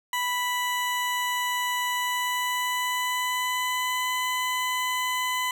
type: tone with pitch glide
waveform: 20% pulse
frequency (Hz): 987.8 to 1006.2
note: B5 to B5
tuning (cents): 0 to +32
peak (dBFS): -20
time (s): 0.13-5.51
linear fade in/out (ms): 2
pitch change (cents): +32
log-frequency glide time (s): 1.92-4.14
effects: none

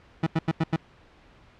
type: tone bursts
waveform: 30% pulse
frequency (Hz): 161.6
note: E3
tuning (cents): -34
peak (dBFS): -18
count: 5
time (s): 0.23-0.762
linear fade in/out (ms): 5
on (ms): 36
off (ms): 88
effects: pink hiss -55 dBFS RMS until 1.59 s + low-pass 3000 Hz 12 dB/octave

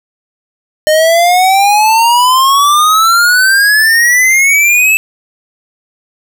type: exponential sweep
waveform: square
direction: up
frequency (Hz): 609 to 2637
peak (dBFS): -6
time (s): 0.87-4.97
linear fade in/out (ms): 0
effects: none

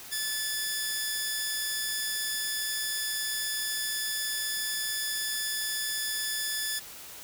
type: tone pair together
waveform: 10% pulse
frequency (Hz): 1737 / 4888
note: A6 / D#8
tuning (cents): -23 / -32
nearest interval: octave + tritone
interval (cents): 1791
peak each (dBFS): -22 / -28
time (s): 0.11-6.8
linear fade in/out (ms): 20
effects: white hiss -45 dBFS RMS until 7.23 s

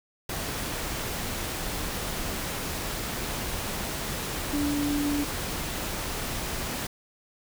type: tone in noise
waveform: sine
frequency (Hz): 290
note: D4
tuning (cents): -22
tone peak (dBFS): -25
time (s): 4.53-5.24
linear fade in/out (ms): 5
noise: pink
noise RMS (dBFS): -32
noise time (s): 0.29-6.87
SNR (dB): +4
effects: none

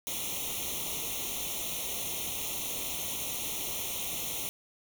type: noise with comb filter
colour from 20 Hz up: white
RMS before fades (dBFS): -35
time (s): 0.07-4.49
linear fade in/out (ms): 0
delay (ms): 0.31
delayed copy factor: +1
effects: none

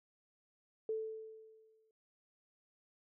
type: tone with exponential decay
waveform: sine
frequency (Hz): 440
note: A4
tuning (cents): 0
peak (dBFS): -33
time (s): 0.89-1.91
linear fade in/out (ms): 2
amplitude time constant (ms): 220
effects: none

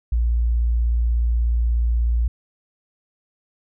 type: tone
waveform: sine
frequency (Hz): 58.27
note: A#1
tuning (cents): 0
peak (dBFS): -16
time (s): 0.12-2.28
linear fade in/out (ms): 5
effects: none

